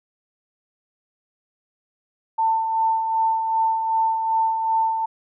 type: tone with tremolo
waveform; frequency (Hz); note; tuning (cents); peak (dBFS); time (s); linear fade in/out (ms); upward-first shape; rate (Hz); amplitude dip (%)
sine; 894; A5; +27; -16; 2.38-5.06; 10; sine; 2.6; 45
effects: none